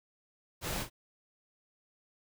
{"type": "noise with echo", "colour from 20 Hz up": "pink", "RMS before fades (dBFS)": -36, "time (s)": [0.61, 0.86], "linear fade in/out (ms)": 50, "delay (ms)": 40, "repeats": 1, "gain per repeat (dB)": -9, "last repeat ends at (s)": 0.9, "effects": []}